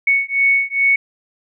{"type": "beating tone pair", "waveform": "sine", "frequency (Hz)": [2217, 2219.4], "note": ["C#7", "C#7"], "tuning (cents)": [0, 2], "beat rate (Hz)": 2.4, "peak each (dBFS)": -16, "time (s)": [0.07, 0.96], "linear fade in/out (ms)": 5, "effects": []}